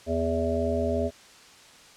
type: harmonic tone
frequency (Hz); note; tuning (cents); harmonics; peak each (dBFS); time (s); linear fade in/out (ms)
82.41; E2; 0; 1 / 3 / 5 / 7 / 8; -30 / -30 / -30 / -30 / -30; 0.06-1.11; 50
effects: white hiss -51 dBFS RMS until 1.96 s + low-pass 7000 Hz 12 dB/octave